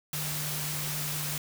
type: tone in noise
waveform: sine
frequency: 150 Hz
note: D3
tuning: 37 cents sharp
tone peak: -36 dBFS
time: 0.13-1.38 s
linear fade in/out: 2 ms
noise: white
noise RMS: -34 dBFS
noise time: 0.13-1.38 s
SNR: -5 dB
effects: none